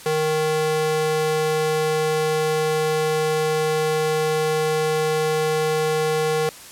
square tone with high-pass filter, 155.56 Hz, D#3, in tune, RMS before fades -21 dBFS, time 0.06-6.49 s, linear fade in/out 0 ms, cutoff 350 Hz, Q 2.8, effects white hiss -41 dBFS RMS until 6.71 s + low-pass 12000 Hz 12 dB/octave

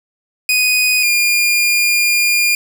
sawtooth tone pair in turn, 2489 / 2414 Hz, D#7 / D7, 0 / +47 cents, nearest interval minor second, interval 53 cents, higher first, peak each -8 dBFS, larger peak neither, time 0.49-1.03 / 1.03-2.55 s, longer second, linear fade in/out 2 ms, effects none

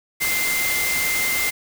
sine tone in noise, 2087 Hz, C7, 5 cents flat, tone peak -22 dBFS, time 0.2-1.51 s, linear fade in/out 20 ms, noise white, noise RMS -24 dBFS, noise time 0.2-1.51 s, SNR -1 dB, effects none

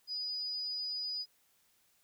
sine tone, 4946 Hz, D#8, 11 cents flat, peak -35 dBFS, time 0.07-1.26 s, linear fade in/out 50 ms, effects white hiss -71 dBFS RMS until 2.03 s

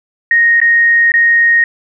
sine tone with dropouts, 1864.7 Hz, A#6, in tune, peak -6 dBFS, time 0.31-1.64 s, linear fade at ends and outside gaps 2 ms, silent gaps 0.602-0.615 / 1.119-1.139 s, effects none

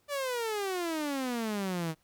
sawtooth exponential sweep, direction down, 589 to 155.7 Hz, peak -27 dBFS, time 0.08-1.95 s, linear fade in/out 50 ms, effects pink hiss -70 dBFS RMS until 2.03 s

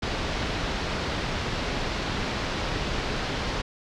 pink low-pass noise, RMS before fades -29 dBFS, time 0.02-3.62 s, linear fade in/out 10 ms, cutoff 5000 Hz, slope 24 dB/octave, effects none

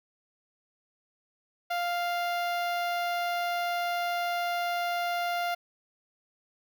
sawtooth tone with notch filter, 698.5 Hz, F5, in tune, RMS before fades -30 dBFS, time 1.7-5.55 s, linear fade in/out 10 ms, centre 8000 Hz, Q 0.63, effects none

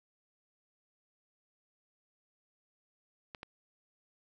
clicks, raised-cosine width 0.3 ms, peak -27 / -27 dBFS, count 2, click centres 3.348 / 3.431 s, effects none

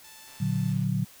5% pulse tone, 880 Hz, A5, in tune, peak -37 dBFS, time 0.04-0.73 s, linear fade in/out 5 ms
click train, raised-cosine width 0.2 ms, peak -37 dBFS, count 75, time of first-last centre 0.28-0.836 s, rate 133 Hz
sine chord, Bb augmented, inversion none, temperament equal, 116.54 / 146.83 / 185 Hz, Bb2 / D3 / F#3, 0 / 0 / 0 cents, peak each -29 / -28 / -28 dBFS, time 0.4-1.05 s, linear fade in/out 10 ms
effects white hiss -52 dBFS RMS until 1.2 s

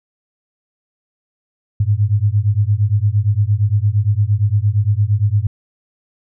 sine beating tone pair, 99.5 / 108.2 Hz, G2 / A2, +26 / -29 cents, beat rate 8.7 Hz, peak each -15 / -15 dBFS, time 1.8-5.47 s, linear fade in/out 5 ms, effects none

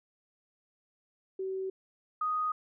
sine tone pair in turn, 380.7 / 1244.8 Hz, F#4 / D#6, +49 / 0 cents, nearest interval octave + major sixth, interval 2051 cents, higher second, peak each -32 / -28 dBFS, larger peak second, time 1.39-1.7 / 2.21-2.52 s, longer neither, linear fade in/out 5 ms, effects none

